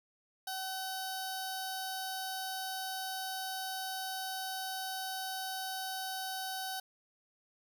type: tone with notch filter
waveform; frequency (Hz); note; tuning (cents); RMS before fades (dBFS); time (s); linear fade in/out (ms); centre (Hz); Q
10% pulse; 760; F#5; +46; -39; 0.47-6.8; 5; 2300; 0.8
effects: none